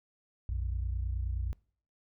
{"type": "tone pair together", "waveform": "sine", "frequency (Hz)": [59.33, 88.9], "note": ["A#1", "F2"], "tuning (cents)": [31, 31], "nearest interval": "perfect fifth", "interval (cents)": 700, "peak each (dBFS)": [-31, -35], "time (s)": [0.49, 1.53], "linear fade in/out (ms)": 0, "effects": ["noise-tail reverb RT60 0.5 s tail -24 dB re dry", "tanh soft clip ceiling -24 dBFS"]}